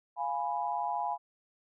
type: chord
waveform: sine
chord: F diminished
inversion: none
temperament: equal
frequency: 698.5 / 830.6 / 987.8 Hz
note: F5 / Ab5 / Cb6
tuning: 0 / 0 / 0 cents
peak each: -36 / -33 / -35 dBFS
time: 0.16-1.18 s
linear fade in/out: 50 ms
effects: none